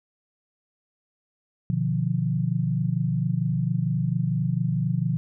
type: chord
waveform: sine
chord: B diminished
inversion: none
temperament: equal with one note detuned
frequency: 123.47 / 150.26 / 174.61 Hz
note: B2 / D3 / F3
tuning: 0 / +40 / 0 cents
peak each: -26 dBFS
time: 1.7-5.17 s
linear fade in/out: 0 ms
effects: none